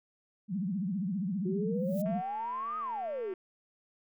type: tone with vibrato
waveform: sine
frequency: 190.8 Hz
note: G3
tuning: 47 cents flat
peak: -30 dBFS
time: 0.48-2.22 s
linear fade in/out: 50 ms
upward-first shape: triangle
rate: 15 Hz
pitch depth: 250 cents each way
type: exponential two-way sweep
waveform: sine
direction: up then down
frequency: 357.1 to 1275 to 357.1 Hz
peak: -33 dBFS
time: 1.45-3.34 s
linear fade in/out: 10 ms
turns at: 2.78 s
type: noise with exponential growth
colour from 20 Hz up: violet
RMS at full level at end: -44 dBFS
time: 1.73-2.02 s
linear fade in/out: 5 ms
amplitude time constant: 61 ms
type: click train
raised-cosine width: 0.5 ms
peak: -38 dBFS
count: 291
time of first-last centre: 2.06-3.338 s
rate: 227 Hz
effects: none